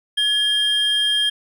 triangle tone pair together, 1700 / 3209 Hz, G#6 / G7, +40 / +40 cents, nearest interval major seventh, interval 1100 cents, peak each -25 / -15 dBFS, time 0.17-1.3 s, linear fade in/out 10 ms, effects none

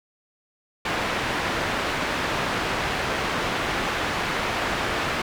white low-pass noise, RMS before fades -26 dBFS, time 0.85-5.22 s, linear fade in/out 5 ms, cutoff 2000 Hz, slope 12 dB/octave, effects none

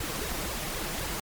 pink noise with flanger, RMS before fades -33 dBFS, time 0-1.2 s, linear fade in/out 5 ms, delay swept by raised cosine 1.8 to 6.5 ms, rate 3.9 Hz, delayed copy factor +0.95, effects MP3 96 kbps

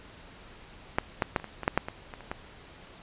clicks, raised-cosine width 0.5 ms, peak -8 / -9 / -9 / -27 / -23 / -20 / -7 / -7 / -19 / -24 / -30 / -17 dBFS, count 12, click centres 0.985 / 1.222 / 1.362 / 1.399 / 1.443 / 1.633 / 1.679 / 1.776 / 1.885 / 2.138 / 2.207 / 2.315 s, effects pink hiss -50 dBFS RMS until 3.02 s + resampled to 8000 Hz

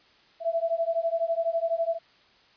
sine beating tone pair, 659.3 / 671.3 Hz, E5 / E5, 0 / +31 cents, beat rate 12 Hz, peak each -27 / -27 dBFS, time 0.4-1.99 s, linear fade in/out 50 ms, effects white hiss -59 dBFS RMS until 2.56 s + resampled to 11025 Hz

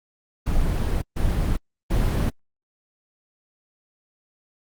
brown noise bursts at uneven times, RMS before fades -21 dBFS, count 3, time 0.46-1.02 / 1.16-1.57 / 1.9-2.3 s, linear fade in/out 10 ms, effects Opus 24 kbps

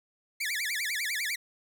sawtooth tone with vibrato, 1998 Hz, B6, 20 cents sharp, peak -26 dBFS, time 0.4-1.36 s, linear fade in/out 10 ms, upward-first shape sine, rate 10 Hz, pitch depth 300 cents each way, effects none

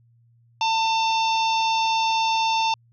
harmonic tone, 896 Hz, A5, 31 cents sharp, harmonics 1 / 3 / 4 / 5 / 6 / 7, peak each -20 / -28 / -29 / -35 / -33 / -40 dBFS, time 0.61-2.74 s, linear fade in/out 2 ms, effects added 117 Hz sine -55 dBFS peak until 2.92 s

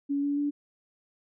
sine tone with pitch steps, 282.5 / 285.9 / 289.4 Hz, C#4 / D4 / D4, +33 / -46 / -25 cents, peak -25 dBFS, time 0.09-0.51 s, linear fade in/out 20 ms, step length 140 ms, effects none

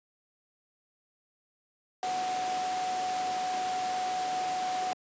sine tone in noise, 740 Hz, F#5, in tune, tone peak -29 dBFS, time 2.03-4.93 s, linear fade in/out 0 ms, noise pink, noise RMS -37 dBFS, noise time 2.03-4.93 s, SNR +5 dB, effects high-pass 300 Hz 12 dB/octave + resampled to 16000 Hz

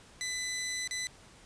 15% pulse tone with dropouts, 2002 Hz, B6, 23 cents sharp, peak -27 dBFS, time 0.21-1.07 s, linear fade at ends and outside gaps 0 ms, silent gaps 0.875-0.91 s, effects pink hiss -56 dBFS RMS until 1.45 s + resampled to 22050 Hz

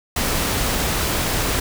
pink noise, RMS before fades -21 dBFS, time 0.16-1.6 s, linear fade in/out 5 ms, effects none

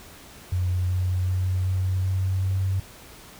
sine tone with pitch steps, 90.6 / 91.49 / 92.4 / 93.31 / 94.23 / 95.16 Hz, F#2 / F#2 / F#2 / F#2 / F#2 / F#2, -36 / -19 / -2 / +15 / +32 / +49 cents, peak -21 dBFS, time 0.52-2.8 s, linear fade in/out 5 ms, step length 380 ms, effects pink hiss -46 dBFS RMS until 3.39 s

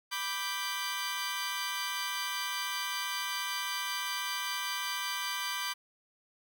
15% pulse chord, G major, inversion first, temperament equal, 987.8 / 1174.7 / 1568 Hz, B5 / D6 / G6, 0 / 0 / 0 cents, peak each -31 dBFS, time 0.11-5.74 s, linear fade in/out 20 ms, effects none

